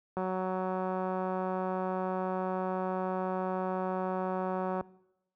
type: click train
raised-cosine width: 1 ms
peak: -20 dBFS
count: 864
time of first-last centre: 0.17-4.81 s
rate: 186 Hz
effects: noise-tail reverb RT60 0.9 s tail -22 dB re dry + high-pass 60 Hz 12 dB/octave